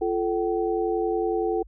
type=tone cluster; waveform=sine; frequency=345.9 / 436.7 / 765 Hz; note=F4 / A4 / G5; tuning=-17 / -13 / -42 cents; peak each=-26 / -25 / -30 dBFS; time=0.01-1.63 s; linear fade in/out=10 ms; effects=added 50 Hz sine -45 dBFS peak until 1.67 s